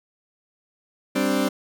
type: chord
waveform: 30% pulse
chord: G suspended fourth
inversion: none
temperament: equal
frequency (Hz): 196 / 261.6 / 293.7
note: G3 / C4 / D4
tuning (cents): 0 / 0 / 0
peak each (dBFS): -23 / -21 / -22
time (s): 1.15-1.49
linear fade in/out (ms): 10
effects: none